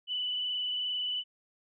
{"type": "tone with frequency modulation", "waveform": "sine", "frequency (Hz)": 2982, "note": "F#7", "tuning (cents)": 13, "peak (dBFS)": -30, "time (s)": [0.07, 1.24], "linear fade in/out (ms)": 50, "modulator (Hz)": 22.6, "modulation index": 1.8, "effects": []}